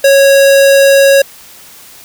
square tone, 551 Hz, C#5, 11 cents flat, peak -4 dBFS, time 0.04-1.22 s, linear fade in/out 5 ms, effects white hiss -36 dBFS RMS until 2.04 s

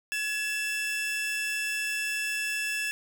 40% pulse tone pair together, 1697 / 2662 Hz, G#6 / E7, +37 / +16 cents, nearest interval minor sixth, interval 779 cents, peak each -32 / -29 dBFS, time 0.12-2.91 s, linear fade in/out 0 ms, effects none

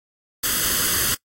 white noise with comb filter, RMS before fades -21 dBFS, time 0.43-1.15 s, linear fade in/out 10 ms, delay 0.63 ms, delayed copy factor +0.7, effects noise-tail reverb RT60 0.1 s tail -22 dB re dry + AAC 48 kbps

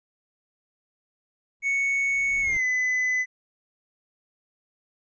brown noise with exponential growth, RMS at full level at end -38 dBFS, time 1.6-2.57 s, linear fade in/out 1 ms, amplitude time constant 210 ms
triangle tone with pitch glide, 2217 to 2010 Hz, C#7 to B6, 0 to +30 cents, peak -20 dBFS, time 1.62-3.26 s, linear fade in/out 50 ms, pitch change -170 cents, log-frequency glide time 2.41-2.64 s
effects resampled to 16000 Hz

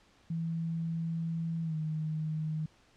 sine tone with pitch glide, 164.81 to 155.92 Hz, E3 to D#3, 0 to +4 cents, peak -31 dBFS, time 0.3-2.66 s, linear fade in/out 5 ms, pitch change -96 cents, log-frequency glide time 1.63-1.76 s, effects pink hiss -64 dBFS RMS until 2.96 s + low-pass 6000 Hz 12 dB/octave

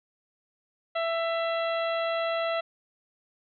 harmonic tone with a mistuned harmonic, 664 Hz, E5, 12 cents sharp, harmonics 1 / 2 / 3 / 4 / 5 / 6, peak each -27 / -33 / -37 / -39 / -41 / -43 dBFS, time 0.95-2.61 s, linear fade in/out 10 ms, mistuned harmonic 4, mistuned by +30 cents, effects none

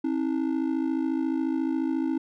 triangle ring-modulated tone, 293.7 Hz, D4, in tune, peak -19 dBFS, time 0.04-2.18 s, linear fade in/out 5 ms, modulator 27.1 Hz, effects none

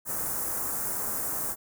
white band-stop noise, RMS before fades -31 dBFS, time 0.05-1.56 s, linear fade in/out 50 ms, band 1500 to 7400 Hz, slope 24 dB/octave, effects none

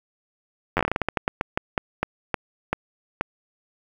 slowing click train, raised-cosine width 0.5 ms, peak -6 dBFS, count 20, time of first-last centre 0.77-3.21 s, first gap 10 ms, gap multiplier 1.24, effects 7-bit

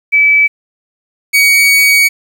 sine / 40% pulse tone pair in turn, 2300 / 2251 Hz, D7 / C#7, -37 / +26 cents, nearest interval unison, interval 37 cents, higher first, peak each -5 dBFS, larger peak neither, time 0.12-0.48 / 1.33-2.09 s, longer second, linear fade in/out 20 ms, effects 7-bit

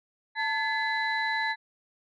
sine tone cluster, 886 / 1713 / 2025 / 3978 Hz, A5 / A6 / B6 / B7, +12 / -47 / +43 / +12 cents, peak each -30 / -29 / -32 / -36 dBFS, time 0.35-1.56 s, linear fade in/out 50 ms, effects tanh soft clip ceiling -16 dBFS

